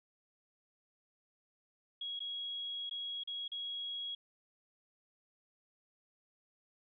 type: tone with dropouts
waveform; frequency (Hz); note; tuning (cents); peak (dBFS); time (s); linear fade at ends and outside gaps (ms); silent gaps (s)
sine; 3314; G#7; -4; -38; 2.01-4.15; 5; 2.193-2.203 / 2.897-2.91 / 3.236-3.274 / 3.48-3.517
effects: none